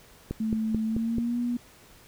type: click train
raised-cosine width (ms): 3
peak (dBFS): -17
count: 5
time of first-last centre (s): 0.31-1.183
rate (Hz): 4.58
type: tone with pitch glide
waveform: sine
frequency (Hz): 220 to 241.3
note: A3 to B3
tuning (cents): 0 to -40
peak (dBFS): -25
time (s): 0.4-1.57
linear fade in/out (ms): 5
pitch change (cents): +160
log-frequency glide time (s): 0.85-1.38
effects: pink hiss -54 dBFS RMS until 2.07 s